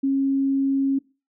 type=tone; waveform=sine; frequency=272.4 Hz; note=C#4; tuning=30 cents flat; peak=-18 dBFS; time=0.03-0.99 s; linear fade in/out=10 ms; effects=noise-tail reverb RT60 0.3 s tail -21 dB re dry